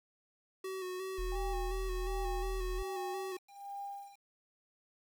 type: tone with vibrato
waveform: square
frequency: 373.1 Hz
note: F#4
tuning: 14 cents sharp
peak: -39 dBFS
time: 0.64-3.37 s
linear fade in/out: 5 ms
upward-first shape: square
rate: 2.8 Hz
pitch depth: 29 cents each way
type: tone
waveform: sine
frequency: 41.2 Hz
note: E1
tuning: in tune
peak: -35 dBFS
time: 1.18-2.83 s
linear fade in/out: 10 ms
type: tone with tremolo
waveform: sine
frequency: 801 Hz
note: G5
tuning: 37 cents sharp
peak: -39 dBFS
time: 1.32-4.19 s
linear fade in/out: 0 ms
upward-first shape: sine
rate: 1.3 Hz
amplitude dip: 95%
effects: 10-bit